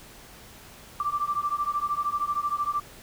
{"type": "beating tone pair", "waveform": "sine", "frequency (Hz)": [1168, 1181], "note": ["D6", "D6"], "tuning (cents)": [-10, 9], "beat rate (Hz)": 13, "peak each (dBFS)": -28, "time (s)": [1, 2.8], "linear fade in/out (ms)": 2, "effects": ["pink hiss -48 dBFS RMS until 3.02 s"]}